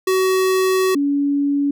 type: tone pair in turn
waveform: square / sine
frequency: 376 / 283.8 Hz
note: F#4 / C#4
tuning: +28 / +41 cents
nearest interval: perfect fourth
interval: 487 cents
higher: first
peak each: -15 dBFS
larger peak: neither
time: 0.07-0.95 / 0.95-1.71 s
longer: first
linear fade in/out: 5 ms
effects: none